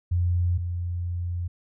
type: tone pair in turn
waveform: sine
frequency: 87.9 / 87.54 Hz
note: F2 / F2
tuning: +12 / +5 cents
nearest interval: unison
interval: 7 cents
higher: first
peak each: -20 / -26 dBFS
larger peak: first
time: 0.11-0.58 / 0.58-1.48 s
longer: second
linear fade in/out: 10 ms
effects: none